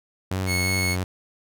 sawtooth tone with vibrato, 92.5 Hz, F#2, in tune, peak -20 dBFS, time 0.31-1.04 s, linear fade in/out 5 ms, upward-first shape sine, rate 2.9 Hz, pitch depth 42 cents each way
sawtooth tone, 2192 Hz, C#7, 20 cents flat, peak -20 dBFS, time 0.46-0.97 s, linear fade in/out 50 ms
effects none

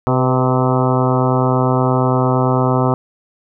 harmonic tone with a mistuned harmonic, 128.7 Hz, C3, 28 cents flat, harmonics 1 / 2 / 3 / 4 / 5 / 6 / 7 / 8 / 9 / 10, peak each -16 / -19 / -21 / -22 / -23 / -24 / -24 / -25 / -26 / -26 dBFS, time 0.07-2.94 s, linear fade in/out 0 ms, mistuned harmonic 4, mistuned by -33 cents, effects none

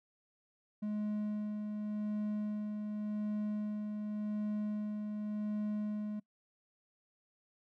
triangle tone with tremolo, 210.4 Hz, G#3, 23 cents sharp, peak -31 dBFS, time 0.82-6.2 s, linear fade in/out 10 ms, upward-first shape sine, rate 0.88 Hz, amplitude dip 35%, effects noise-tail reverb RT60 0.1 s tail -24 dB re dry

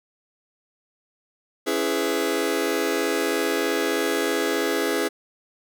sawtooth chord, C# minor seventh, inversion none, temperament just, 277.2 / 332.6 / 415.8 / 498.9 Hz, C#4 / E4 / G#4 / B4, 0 / +16 / +2 / +17 cents, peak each -25 / -23 / -21 / -24 dBFS, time 1.66-5.09 s, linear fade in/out 20 ms, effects none

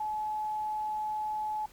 sine tone, 855 Hz, A5, 50 cents flat, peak -30 dBFS, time 0-1.66 s, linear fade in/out 5 ms, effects pink hiss -57 dBFS RMS until 1.72 s + MP3 96 kbps

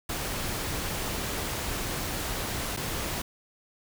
pink noise with dropouts, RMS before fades -32 dBFS, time 0.09-3.22 s, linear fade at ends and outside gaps 5 ms, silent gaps 2.766-2.771 s, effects none

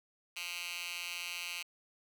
10% pulse tone with high-pass filter, 174.61 Hz, F3, in tune, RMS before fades -41 dBFS, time 0.36-1.63 s, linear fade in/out 10 ms, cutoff 2600 Hz, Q 2, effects none

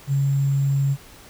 sine tone with sample-and-hold, 138.59 Hz, C#3, in tune, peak -17 dBFS, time 0.07-0.97 s, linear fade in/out 50 ms, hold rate 7350 Hz, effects pink hiss -46 dBFS RMS until 1.29 s

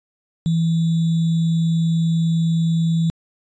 sine tone with sample-and-hold, 164.81 Hz, E3, in tune, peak -15 dBFS, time 0.46-3.1 s, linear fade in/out 0 ms, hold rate 3675 Hz, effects resampled to 16000 Hz

